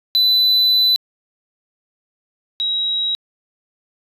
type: tone pair in turn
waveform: triangle / sine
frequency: 3998 / 3841 Hz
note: B7 / B7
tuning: +20 / -49 cents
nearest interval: minor second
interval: 69 cents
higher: first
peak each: -10 / -17 dBFS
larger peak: first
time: 0.15-0.96 / 2.6-3.15 s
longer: first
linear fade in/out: 0 ms
effects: resampled to 32000 Hz